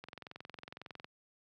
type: click train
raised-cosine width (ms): 0.3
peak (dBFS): -30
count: 23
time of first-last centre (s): 0.04-1.045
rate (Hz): 21.9
effects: high-pass 100 Hz 12 dB/octave